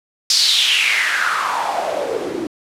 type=noise with band-pass filter sweep; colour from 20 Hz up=white; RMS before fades=-18 dBFS; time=0.3-2.47 s; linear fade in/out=2 ms; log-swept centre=5000 to 300 Hz; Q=4.9; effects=low-pass 12000 Hz 12 dB/octave